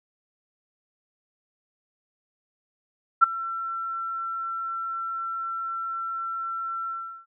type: tone with ADSR envelope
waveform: sine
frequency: 1348 Hz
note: E6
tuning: 38 cents sharp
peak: -8 dBFS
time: 3.21-7.26 s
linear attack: 24 ms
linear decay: 11 ms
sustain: -20 dB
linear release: 380 ms
effects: none